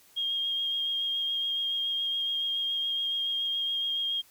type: tone with vibrato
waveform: sine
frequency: 3238 Hz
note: G#7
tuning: 45 cents flat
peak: -27 dBFS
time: 0.16-4.22 s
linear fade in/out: 20 ms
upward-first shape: triangle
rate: 7.1 Hz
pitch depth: 17 cents each way
effects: white hiss -59 dBFS RMS until 4.3 s